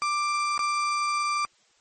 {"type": "tone with dropouts", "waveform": "35% pulse", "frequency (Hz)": 1180, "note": "D6", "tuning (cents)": 8, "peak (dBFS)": -22, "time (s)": [0.02, 1.45], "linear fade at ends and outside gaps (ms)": 0, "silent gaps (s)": [0.578, 0.592], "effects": ["white hiss -63 dBFS RMS until 1.8 s", "MP3 32 kbps"]}